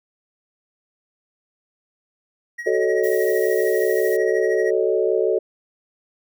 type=tone with tremolo; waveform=triangle; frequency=1900 Hz; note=A#6; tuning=33 cents sharp; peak=-24 dBFS; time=2.58-4.71 s; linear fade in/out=10 ms; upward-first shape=triangle; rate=13 Hz; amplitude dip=75%
type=chord; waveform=sine; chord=D# half-diminished seventh; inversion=first; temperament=equal with one note detuned; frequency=374.5 / 440 / 554.4 / 622.3 Hz; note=F#4 / A4 / C#5 / D#5; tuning=+21 / 0 / 0 / 0 cents; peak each=-21 / -20 / -25 / -25 dBFS; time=2.66-5.39 s; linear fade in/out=10 ms
type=noise; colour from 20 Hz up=violet; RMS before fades=-35 dBFS; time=3.03-4.17 s; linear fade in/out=10 ms
effects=none